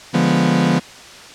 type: chord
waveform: 40% pulse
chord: D diminished seventh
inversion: none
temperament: equal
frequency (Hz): 146.83 / 174.61 / 207.7 / 246.9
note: D3 / F3 / Ab3 / Cb4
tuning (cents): 0 / 0 / 0 / 0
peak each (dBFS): -20 / -16 / -21 / -17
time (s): 0.13-0.8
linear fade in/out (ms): 20
effects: white hiss -38 dBFS RMS until 1.34 s + low-pass 6000 Hz 12 dB/octave

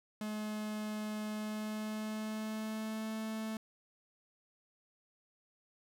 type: tone with pitch glide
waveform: 45% pulse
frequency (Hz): 213.1 to 219.6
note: G#3 to A3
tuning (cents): +45 to -3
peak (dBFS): -37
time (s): 0.21-3.57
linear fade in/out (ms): 2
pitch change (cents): +52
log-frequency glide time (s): 1.31-3.14
effects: none

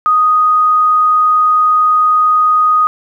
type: tone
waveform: sine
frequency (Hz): 1244.5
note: D#6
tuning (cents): 0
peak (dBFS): -7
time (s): 0.06-2.87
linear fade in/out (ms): 0
effects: 8-bit

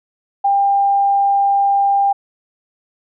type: tone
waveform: sine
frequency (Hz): 797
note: G5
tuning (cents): +28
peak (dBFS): -11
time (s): 0.44-2.13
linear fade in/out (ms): 10
effects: none

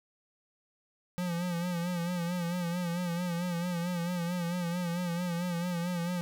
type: tone with vibrato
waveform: square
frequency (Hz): 174.61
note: F3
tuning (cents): 0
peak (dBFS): -31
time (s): 1.18-6.21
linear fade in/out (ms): 0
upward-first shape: sine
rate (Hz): 4.5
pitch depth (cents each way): 60
effects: 10-bit

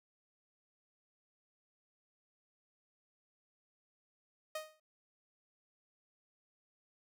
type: tone with exponential decay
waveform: sawtooth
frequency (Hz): 622.3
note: D#5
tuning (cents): 0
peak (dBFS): -32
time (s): 4.55-4.8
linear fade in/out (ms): 5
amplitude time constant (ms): 53
effects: none

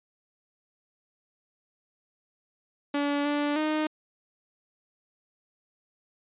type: tone with pitch steps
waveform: sawtooth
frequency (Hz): 287.1 / 291.7 / 308.1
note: D4 / D4 / D#4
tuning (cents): -39 / -12 / -17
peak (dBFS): -21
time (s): 2.94-3.87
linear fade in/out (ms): 5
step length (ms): 310
effects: resampled to 8000 Hz

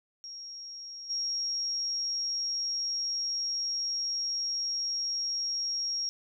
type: tone with level steps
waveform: sine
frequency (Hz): 5588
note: F8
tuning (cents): 0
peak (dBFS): -40 / -29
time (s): 0.24-6.09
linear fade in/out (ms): 0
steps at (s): 1.09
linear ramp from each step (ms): 20
effects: none

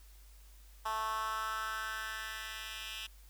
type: tone with high-pass filter sweep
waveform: 10% pulse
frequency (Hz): 219.3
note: A3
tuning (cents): -6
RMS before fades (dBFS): -39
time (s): 0.85-3.07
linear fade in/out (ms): 10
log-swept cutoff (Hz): 970 to 2600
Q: 3.7
effects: added 50 Hz sine -54 dBFS peak until 3.29 s + white hiss -64 dBFS RMS until 3.29 s

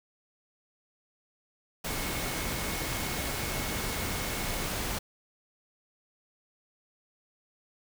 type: tone in noise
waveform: sine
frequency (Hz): 2186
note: C#7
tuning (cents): -25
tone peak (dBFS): -43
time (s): 1.86-4.67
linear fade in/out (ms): 10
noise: pink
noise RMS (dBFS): -33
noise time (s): 1.84-4.99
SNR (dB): -13
effects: none

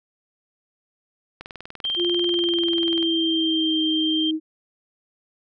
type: click train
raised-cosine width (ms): 0.3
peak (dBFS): -20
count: 34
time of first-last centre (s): 1.41-3.028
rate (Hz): 20.4
type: tone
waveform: sine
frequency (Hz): 3165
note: G7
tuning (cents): +16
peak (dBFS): -22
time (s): 1.84-4.31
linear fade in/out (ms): 5
type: tone with pitch glide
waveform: sine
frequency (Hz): 349.2 to 314.7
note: F4 to D#4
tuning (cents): 0 to +20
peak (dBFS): -21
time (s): 1.96-4.4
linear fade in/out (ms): 50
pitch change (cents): -180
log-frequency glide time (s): 2.26-3.81
effects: none

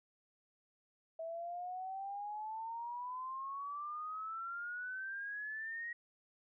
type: exponential sweep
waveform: sine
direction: up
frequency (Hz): 648 to 1900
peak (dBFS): -40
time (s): 1.19-5.93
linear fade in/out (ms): 5
effects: none

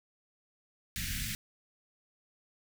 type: band-stop noise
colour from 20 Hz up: pink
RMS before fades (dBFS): -36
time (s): 0.96-1.35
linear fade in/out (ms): 0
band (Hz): 230 to 1600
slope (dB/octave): 48
effects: none

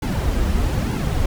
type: noise with flanger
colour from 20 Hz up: brown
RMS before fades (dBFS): -20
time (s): 0.02-1.26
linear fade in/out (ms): 5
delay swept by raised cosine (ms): 1.6 to 7.4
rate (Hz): 1.1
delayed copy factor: -0.75
effects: none

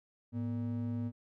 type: ring-modulated tone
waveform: triangle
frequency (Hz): 174.61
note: F3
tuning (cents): 0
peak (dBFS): -28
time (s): 0.32-1.12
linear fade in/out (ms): 50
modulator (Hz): 67.1
effects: none

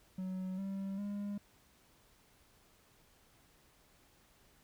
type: tone with pitch steps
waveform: triangle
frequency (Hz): 186.4 / 194.65 / 203.3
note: F#3 / G3 / G#3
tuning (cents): +13 / -12 / -37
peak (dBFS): -35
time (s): 0.18-1.38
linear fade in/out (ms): 5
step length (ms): 400
effects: pink hiss -67 dBFS RMS until 4.63 s

